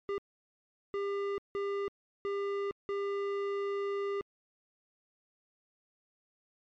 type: tone bursts at uneven times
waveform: square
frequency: 400 Hz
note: G4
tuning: 35 cents sharp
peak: -32 dBFS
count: 5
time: 0.09-0.18 / 0.94-1.38 / 1.55-1.88 / 2.25-2.71 / 2.89-4.21 s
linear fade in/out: 0 ms
effects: low-pass 2000 Hz 12 dB/octave + MP3 64 kbps

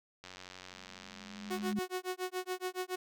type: click train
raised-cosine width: 0.2 ms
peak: -30 dBFS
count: 138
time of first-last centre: 0.24-1.728 s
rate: 92.1 Hz
type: tone with exponential growth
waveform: sine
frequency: 207.7 Hz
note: G#3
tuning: in tune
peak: -30 dBFS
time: 0.73-1.79 s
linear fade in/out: 2 ms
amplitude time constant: 230 ms
type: tone with tremolo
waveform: sawtooth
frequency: 367.7 Hz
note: F#4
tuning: 11 cents flat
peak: -29 dBFS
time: 1.5-2.96 s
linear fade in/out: 10 ms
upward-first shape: sine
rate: 7.1 Hz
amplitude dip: 100%
effects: none

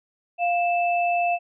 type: tone pair together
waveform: sine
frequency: 698.5 / 2637 Hz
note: F5 / E7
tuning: 0 / 0 cents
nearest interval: octave + major seventh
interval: 2300 cents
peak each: -20 / -27 dBFS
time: 0.38-1.39 s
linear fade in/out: 50 ms
effects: none

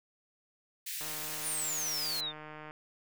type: high-pass noise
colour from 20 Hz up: white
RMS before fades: -39 dBFS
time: 0.86-2.21 s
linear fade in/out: 10 ms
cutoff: 1700 Hz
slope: 48 dB/octave
type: click train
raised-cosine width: 0.5 ms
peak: -31 dBFS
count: 261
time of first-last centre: 1.01-2.709 s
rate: 153 Hz
type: exponential sweep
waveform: sine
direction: down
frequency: 9956 to 3520 Hz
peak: -33 dBFS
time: 1.42-2.33 s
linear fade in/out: 50 ms
effects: none

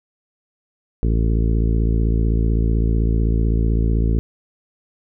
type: harmonic tone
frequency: 55.8 Hz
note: A1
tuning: 25 cents sharp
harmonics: 1 / 2 / 3 / 4 / 5 / 6 / 7 / 8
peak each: -16 / -22 / -26 / -28 / -30 / -32 / -33 / -34 dBFS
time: 1.03-4.19 s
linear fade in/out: 0 ms
effects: none

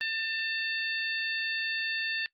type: harmonic tone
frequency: 895 Hz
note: A5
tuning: 29 cents sharp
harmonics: 2 / 3 / 4 / 5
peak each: -32 / -35 / -39 / -38 dBFS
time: 0.01-2.26 s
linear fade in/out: 0 ms
effects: noise-tail reverb RT60 0.1 s tail -21 dB re dry + Opus 32 kbps

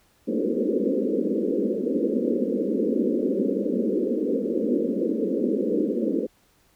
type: band-pass noise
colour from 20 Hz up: pink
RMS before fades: -24 dBFS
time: 0.27-6.27 s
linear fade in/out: 20 ms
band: 200 to 530 Hz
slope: 96 dB/octave
effects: pink hiss -62 dBFS RMS until 6.75 s

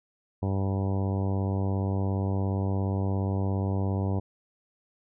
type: harmonic tone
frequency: 97.2 Hz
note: G2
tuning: 14 cents flat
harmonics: 1 / 2 / 3 / 4 / 5 / 6 / 7 / 8 / 9 / 10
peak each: -26 / -32 / -36 / -38 / -40 / -42 / -43 / -44 / -45 / -46 dBFS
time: 0.42-4.2 s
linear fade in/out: 10 ms
effects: none

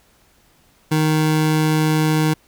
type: tone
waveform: 25% pulse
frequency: 155.56 Hz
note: D#3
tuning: in tune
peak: -11 dBFS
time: 0.91-2.34 s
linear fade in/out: 10 ms
effects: pink hiss -56 dBFS RMS until 2.47 s

